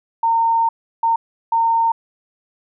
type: tone bursts at uneven times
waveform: sine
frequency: 915 Hz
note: A#5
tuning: 32 cents flat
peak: -13 dBFS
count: 3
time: 0.23-0.69 / 1.03-1.16 / 1.52-1.92 s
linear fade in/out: 5 ms
effects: none